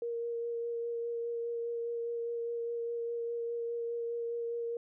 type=tone with vibrato; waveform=sine; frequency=468.2 Hz; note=A#4; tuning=8 cents sharp; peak=-33 dBFS; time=0.02-4.77 s; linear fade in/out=2 ms; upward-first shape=sine; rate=4.9 Hz; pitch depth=12 cents each way; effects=none